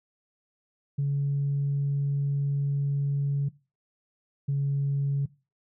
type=tone pair in turn; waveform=sine; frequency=141 / 140.03 Hz; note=C#3 / C#3; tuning=+30 / +18 cents; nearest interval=unison; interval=12 cents; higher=first; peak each=-22 dBFS; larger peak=neither; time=0.98-3.49 / 4.48-5.26 s; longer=first; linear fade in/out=10 ms; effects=noise-tail reverb RT60 0.3 s tail -20 dB re dry + tanh soft clip ceiling -20 dBFS